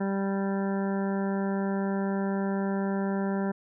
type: harmonic tone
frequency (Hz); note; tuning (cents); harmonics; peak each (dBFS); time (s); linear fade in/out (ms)
196; G3; 0; 1 / 2 / 3 / 4 / 5 / 7 / 8 / 9; -27 / -33 / -37 / -39 / -41 / -44 / -45 / -46; 0-3.52; 10
effects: none